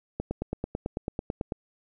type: click train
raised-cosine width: 2 ms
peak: -16 dBFS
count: 13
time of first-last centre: 0.2-1.522 s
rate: 9.08 Hz
effects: none

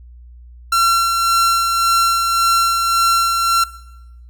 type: tone with tremolo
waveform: 45% pulse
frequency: 1360 Hz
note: F6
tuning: 46 cents flat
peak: -11 dBFS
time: 0.72-3.64 s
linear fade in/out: 5 ms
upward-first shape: sine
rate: 1.8 Hz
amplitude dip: 35%
effects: noise-tail reverb RT60 0.9 s tail -19 dB re dry + added 60 Hz sine -37 dBFS peak until 4.29 s

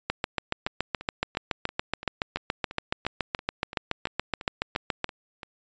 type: two click trains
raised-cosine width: 0.3 ms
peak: -22 / -9 dBFS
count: 15 / 36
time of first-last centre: 0.67-5.432 / 0.1-5.044 s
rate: 2.94 / 7.08 Hz
effects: resampled to 16000 Hz

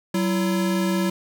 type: tone pair together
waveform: square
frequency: 188.7 / 336.2 Hz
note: F#3 / E4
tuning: +34 / +34 cents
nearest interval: minor seventh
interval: 1000 cents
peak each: -22 / -26 dBFS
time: 0.14-1.1 s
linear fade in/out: 5 ms
effects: none

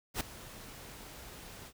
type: noise with ADSR envelope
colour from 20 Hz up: pink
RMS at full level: -32 dBFS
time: 0.14-1.73 s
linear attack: 66 ms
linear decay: 6 ms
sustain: -17 dB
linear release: 62 ms
effects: none

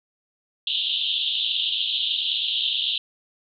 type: band-pass noise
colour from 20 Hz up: white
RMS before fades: -25 dBFS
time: 0.67-2.98 s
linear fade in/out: 2 ms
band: 2900 to 3800 Hz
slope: 96 dB/octave
effects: none

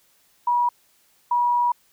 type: tone pair in turn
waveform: sine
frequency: 966 / 966 Hz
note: B5 / B5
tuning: -39 / -39 cents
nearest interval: unison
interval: 0 cents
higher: neither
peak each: -17 dBFS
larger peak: neither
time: 0.47-0.69 / 1.31-1.72 s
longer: second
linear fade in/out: 5 ms
effects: white hiss -61 dBFS RMS until 1.92 s

